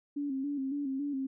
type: tone with vibrato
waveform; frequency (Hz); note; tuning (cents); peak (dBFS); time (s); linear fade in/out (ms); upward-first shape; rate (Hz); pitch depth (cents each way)
sine; 277.2; C#4; 0; -31; 0.16-1.27; 10; square; 3.6; 62
effects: none